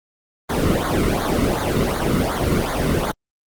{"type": "noise with flanger", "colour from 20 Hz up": "brown", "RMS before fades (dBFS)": -19, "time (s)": [0.49, 3.12], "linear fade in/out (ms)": 10, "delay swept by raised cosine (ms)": [0.36, 1.25], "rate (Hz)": 2.7, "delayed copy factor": -0.9, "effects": ["Opus 24 kbps"]}